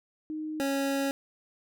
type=tone pair in turn; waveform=sine / 25% pulse; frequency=309.7 / 275.4 Hz; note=D#4 / C#4; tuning=-8 / -11 cents; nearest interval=major second; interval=203 cents; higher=first; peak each=-32 / -23 dBFS; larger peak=second; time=0.3-0.6 / 0.6-1.11 s; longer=second; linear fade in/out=0 ms; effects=none